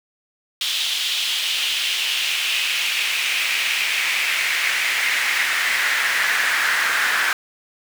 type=noise with high-pass filter sweep; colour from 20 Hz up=brown; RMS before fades=-21 dBFS; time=0.61-7.33 s; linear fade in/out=2 ms; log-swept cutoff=3400 to 1600 Hz; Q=3.2; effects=none